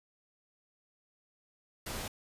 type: noise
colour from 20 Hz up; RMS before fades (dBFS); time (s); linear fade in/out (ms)
pink; -39; 1.86-2.08; 5
effects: resampled to 32000 Hz